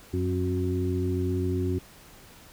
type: harmonic tone with a mistuned harmonic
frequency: 91.4 Hz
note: F#2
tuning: 21 cents flat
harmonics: 1 / 2 / 3 / 4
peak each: -27 / -35 / -31 / -30 dBFS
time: 0.13-1.79 s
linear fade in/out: 10 ms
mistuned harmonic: 3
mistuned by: -24 cents
effects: pink hiss -51 dBFS RMS until 2.52 s